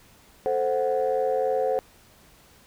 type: chord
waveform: sine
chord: F# diminished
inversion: first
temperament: equal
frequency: 440 / 523.3 / 740 Hz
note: A4 / C5 / F#5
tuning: 0 / 0 / 0 cents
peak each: -26 / -23 / -27 dBFS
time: 0.46-1.79 s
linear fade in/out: 0 ms
effects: tanh soft clip ceiling -15 dBFS + pink hiss -55 dBFS RMS until 2.66 s